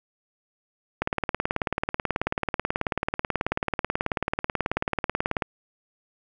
click train, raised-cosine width 0.5 ms, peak -9 dBFS, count 82, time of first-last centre 1.02-5.422 s, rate 18.4 Hz, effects none

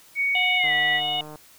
sine tone with pitch glide, 2235 to 1957 Hz, C#7 to B6, +14 to -16 cents, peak -20 dBFS, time 0.15-1.01 s, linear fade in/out 50 ms, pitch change -230 cents, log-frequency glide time 0.57-0.72 s
harmonic tone, 730 Hz, F#5, 24 cents flat, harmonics 1 / 3 / 4 / 5, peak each -28 / -37 / -25 / -32 dBFS, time 0.35-1.21 s, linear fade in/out 2 ms
click train, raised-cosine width 1 ms, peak -27 dBFS, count 110, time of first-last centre 0.64-1.357 s, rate 152 Hz
effects white hiss -52 dBFS RMS until 1.58 s

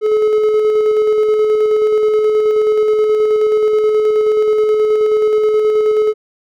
triangle tone with tremolo, 428.5 Hz, A4, 46 cents flat, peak -7 dBFS, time 0.01-6.14 s, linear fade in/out 50 ms, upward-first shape square, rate 9.4 Hz, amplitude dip 25%, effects none

